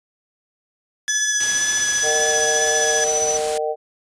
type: tone with vibrato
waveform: sawtooth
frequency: 1698 Hz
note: G#6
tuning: 38 cents sharp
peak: -18 dBFS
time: 1.08-3.04 s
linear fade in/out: 0 ms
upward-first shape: square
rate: 2 Hz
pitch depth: 12 cents each way
type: tone with tremolo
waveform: sine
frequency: 5990 Hz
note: F#8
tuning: 20 cents sharp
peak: -17 dBFS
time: 1.08-3.38 s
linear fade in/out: 20 ms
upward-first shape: triangle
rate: 15 Hz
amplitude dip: 60%
type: noise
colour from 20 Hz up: white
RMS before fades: -28 dBFS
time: 1.4-3.58 s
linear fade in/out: 5 ms
type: harmonic tone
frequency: 152.9 Hz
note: D#3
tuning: 30 cents flat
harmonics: 3 / 4 / 5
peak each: -23 / -24 / -26 dBFS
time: 2.02-3.76 s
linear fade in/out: 50 ms
effects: resampled to 22050 Hz